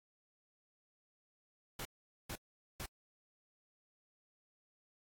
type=noise bursts; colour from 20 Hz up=pink; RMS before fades=-43 dBFS; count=3; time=1.79-2.859 s; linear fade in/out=5 ms; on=63 ms; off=440 ms; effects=AAC 64 kbps